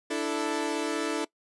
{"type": "chord", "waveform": "sawtooth", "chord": "D suspended second", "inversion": "none", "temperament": "equal", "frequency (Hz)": [293.7, 329.6, 440], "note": ["D4", "E4", "A4"], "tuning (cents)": [0, 0, 0], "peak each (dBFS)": -28, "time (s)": [0.1, 1.25], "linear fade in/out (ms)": 10, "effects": ["noise-tail reverb RT60 0.1 s tail -21 dB re dry", "resampled to 24000 Hz"]}